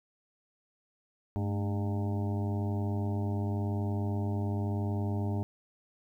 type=harmonic tone with a mistuned harmonic; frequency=100.9 Hz; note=G#2; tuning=49 cents flat; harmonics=1 / 2 / 3 / 4 / 6 / 7 / 8 / 9; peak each=-30 / -36 / -40 / -42 / -46 / -47 / -48 / -49 dBFS; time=1.36-5.43 s; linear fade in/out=0 ms; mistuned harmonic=2; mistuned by=+98 cents; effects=11-bit